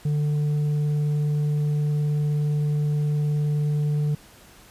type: tone with tanh clipping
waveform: sine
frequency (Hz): 148.4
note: D3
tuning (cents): +18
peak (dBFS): -21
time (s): 0.05-4.15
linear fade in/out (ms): 5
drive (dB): 4
effects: pink hiss -50 dBFS RMS until 4.7 s + resampled to 32000 Hz